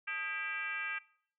sine tone with frequency modulation, 1975.5 Hz, B6, in tune, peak -35 dBFS, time 0.07-0.99 s, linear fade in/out 10 ms, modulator 365 Hz, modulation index 1.8, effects noise-tail reverb RT60 0.6 s tail -21 dB re dry

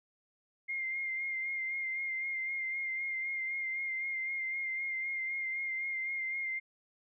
sine tone with vibrato, 2113 Hz, C7, 16 cents sharp, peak -33 dBFS, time 0.68-6.6 s, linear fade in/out 20 ms, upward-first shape sine, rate 3.9 Hz, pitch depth 29 cents each way, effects none

